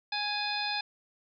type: harmonic tone with a mistuned harmonic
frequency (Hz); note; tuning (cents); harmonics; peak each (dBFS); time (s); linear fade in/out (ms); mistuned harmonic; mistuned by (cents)
830.6; G#5; 0; 1 / 2 / 3 / 4 / 5 / 6; -35 / -38 / -36 / -38 / -37 / -38; 0.12-0.81; 5; 4; +110
effects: none